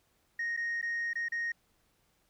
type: tone with dropouts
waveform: sine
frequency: 1864.7 Hz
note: A#6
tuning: in tune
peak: -29 dBFS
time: 0.39-1.52 s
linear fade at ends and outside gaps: 5 ms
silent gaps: 0.566-0.573 / 0.815-0.826 / 1.133-1.155 / 1.285-1.32 s
effects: tanh soft clip ceiling -29 dBFS + pink hiss -72 dBFS RMS until 2.29 s